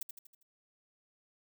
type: noise with echo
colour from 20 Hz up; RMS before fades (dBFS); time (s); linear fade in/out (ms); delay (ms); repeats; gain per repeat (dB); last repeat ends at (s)
violet; -37; 0.01-0.03; 5; 80; 5; -6; 0.43
effects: none

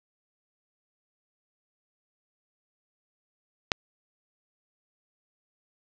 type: click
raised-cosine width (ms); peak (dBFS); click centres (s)
0.2; -4; 3.718
effects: low-pass 6000 Hz 12 dB/octave

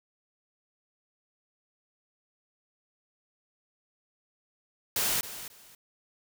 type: noise with echo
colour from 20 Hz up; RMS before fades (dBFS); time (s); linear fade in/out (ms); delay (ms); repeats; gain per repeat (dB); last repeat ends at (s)
white; -28; 4.96-5.21; 2; 270; 2; -13; 5.75
effects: none

